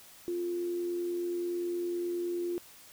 sine tone with amplitude modulation, 349.2 Hz, F4, in tune, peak -29 dBFS, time 0.28-2.58 s, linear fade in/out 0 ms, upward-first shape sine, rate 89.7 Hz, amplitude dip 30%, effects white hiss -54 dBFS RMS until 2.92 s

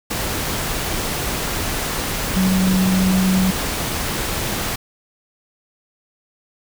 sine tone in noise, 187.4 Hz, F#3, 22 cents sharp, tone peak -14 dBFS, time 2.36-3.51 s, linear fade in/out 10 ms, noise pink, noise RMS -23 dBFS, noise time 0.1-4.76 s, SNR +6 dB, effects none

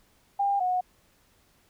sine tone pair in turn, 800 / 730.4 Hz, G5 / F#5, +35 / -23 cents, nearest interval major second, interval 158 cents, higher first, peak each -22 / -23 dBFS, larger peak first, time 0.39-0.6 / 0.6-0.81 s, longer neither, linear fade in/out 10 ms, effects pink hiss -64 dBFS RMS until 1.69 s

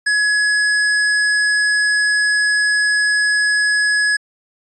square tone, 1686 Hz, G#6, 26 cents sharp, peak -14 dBFS, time 0.06-4.17 s, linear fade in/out 10 ms, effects resampled to 24000 Hz

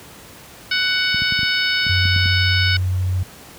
harmonic tone, 744 Hz, F#5, 9 cents sharp, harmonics 2 / 3 / 4 / 5 / 6 / 7, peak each -21 / -23 / -24 / -25 / -26 / -26 dBFS, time 0.71-2.77 s, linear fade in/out 5 ms
clicks, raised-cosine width 5 ms, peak -15 dBFS, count 9, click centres 1.145 / 1.22 / 1.323 / 1.391 / 1.431 / 1.867 / 2.055 / 2.163 / 2.259 s
sine tone, 92.1 Hz, F#2, 7 cents flat, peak -16 dBFS, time 1.89-3.23 s, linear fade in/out 5 ms
effects pink hiss -41 dBFS RMS until 3.58 s + high-pass 60 Hz 12 dB/octave

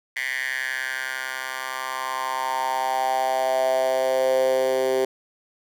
10% pulse tone with high-pass filter sweep, 130.81 Hz, C3, in tune, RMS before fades -24 dBFS, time 0.16-5.05 s, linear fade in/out 5 ms, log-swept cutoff 2000 to 420 Hz, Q 5.8, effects none

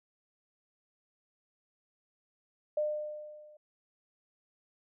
sine tone with level ramp, 603 Hz, D5, 46 cents sharp, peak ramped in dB -26 to -54 dBFS, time 2.77-3.57 s, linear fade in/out 5 ms, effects none

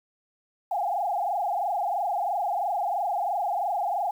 sine tone with frequency modulation, 759 Hz, F#5, 44 cents sharp, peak -24 dBFS, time 0.71-4.11 s, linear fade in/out 5 ms, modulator 23 Hz, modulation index 3.4, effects 9-bit

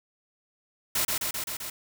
white noise with echo, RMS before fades -26 dBFS, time 0.95-1.05 s, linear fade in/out 5 ms, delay 130 ms, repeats 5, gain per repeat -2 dB, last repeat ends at 1.7 s, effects none

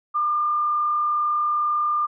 sine tone with frequency modulation, 1200 Hz, D6, 37 cents sharp, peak -19 dBFS, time 0.14-2.07 s, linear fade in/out 20 ms, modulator 37.8 Hz, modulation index 0.34, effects none

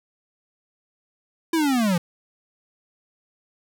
square linear sweep, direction down, 337.9 to 164.81 Hz, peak -19 dBFS, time 1.53-1.98 s, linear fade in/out 5 ms, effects none

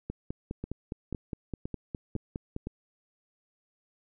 two click trains, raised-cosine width 3 ms, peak -21 / -22 dBFS, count 13 / 5, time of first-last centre 0.1-2.564 / 0.64-2.67 s, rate 4.87 / 1.97 Hz, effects none

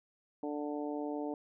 harmonic tone, 147.5 Hz, D3, 8 cents sharp, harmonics 2 / 3 / 4 / 5 / 6, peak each -37 / -41 / -43 / -45 / -47 dBFS, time 0.43-1.34 s, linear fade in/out 2 ms, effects none

